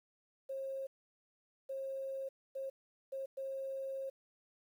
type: tone bursts at uneven times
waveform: sine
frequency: 538 Hz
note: C5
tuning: 48 cents sharp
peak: -38 dBFS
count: 5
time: 0.49-0.87 / 1.69-2.29 / 2.55-2.7 / 3.12-3.26 / 3.37-4.1 s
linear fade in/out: 10 ms
effects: 11-bit